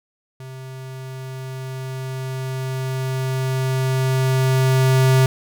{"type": "tone with level ramp", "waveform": "square", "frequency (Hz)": 131.1, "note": "C3", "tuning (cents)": 4, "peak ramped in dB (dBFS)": [-34, -12], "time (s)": [0.4, 5.26], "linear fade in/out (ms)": 2, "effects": []}